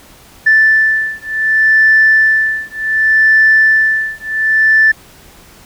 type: beating tone pair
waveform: sine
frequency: 1760 / 1760.67 Hz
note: A6 / A6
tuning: 0 / +1 cents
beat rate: 0.67 Hz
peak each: -10 dBFS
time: 0.46-4.92 s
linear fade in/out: 10 ms
effects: tanh soft clip ceiling 0 dBFS + pink hiss -41 dBFS RMS until 5.65 s